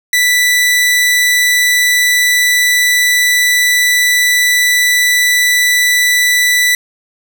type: tone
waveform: sawtooth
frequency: 1975 Hz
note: B6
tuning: in tune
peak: -5 dBFS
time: 0.13-6.75 s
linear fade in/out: 2 ms
effects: none